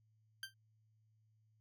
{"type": "tone with exponential decay", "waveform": "20% pulse", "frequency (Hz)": 1568, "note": "G6", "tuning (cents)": 0, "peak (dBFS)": -34, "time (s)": [0.43, 0.54], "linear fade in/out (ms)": 2, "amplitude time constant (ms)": 23, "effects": ["added 109 Hz sine -70 dBFS peak until 1.6 s", "MP3 96 kbps"]}